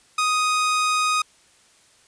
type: tone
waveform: sawtooth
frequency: 1247 Hz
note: D#6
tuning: 3 cents sharp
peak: -15 dBFS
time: 0.18-1.22 s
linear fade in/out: 5 ms
effects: white hiss -56 dBFS RMS until 2.07 s + resampled to 22050 Hz